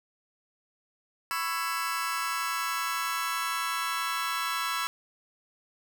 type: chord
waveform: sawtooth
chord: C# minor seventh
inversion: third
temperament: just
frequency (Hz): 997.9 / 1108.7 / 1330.5 / 1663.1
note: B5 / C#6 / E6 / G#6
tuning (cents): +18 / 0 / +16 / +2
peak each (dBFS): -32 / -31 / -28 / -33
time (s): 1.31-4.87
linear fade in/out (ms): 0
effects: none